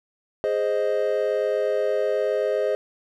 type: chord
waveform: triangle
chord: Ab major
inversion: none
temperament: equal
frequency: 415.3 / 523.3 / 622.3 Hz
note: Ab4 / C5 / Eb5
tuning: 0 / 0 / 0 cents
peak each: -23 dBFS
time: 0.44-2.75 s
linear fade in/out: 0 ms
effects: none